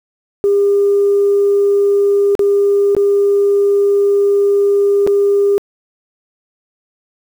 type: tone with dropouts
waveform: sine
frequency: 402.4 Hz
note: G4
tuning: 45 cents sharp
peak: -8 dBFS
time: 0.44-5.58 s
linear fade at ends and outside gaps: 0 ms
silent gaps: 2.352-2.393 / 2.95-2.966 / 5.066-5.074 s
effects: tanh soft clip ceiling -4 dBFS + 7-bit